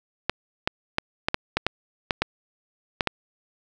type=clicks; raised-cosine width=0.3 ms; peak=-5 dBFS; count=11; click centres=0.296 / 0.675 / 0.984 / 1.285 / 1.344 / 1.57 / 1.666 / 2.108 / 2.22 / 3.008 / 3.073 s; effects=none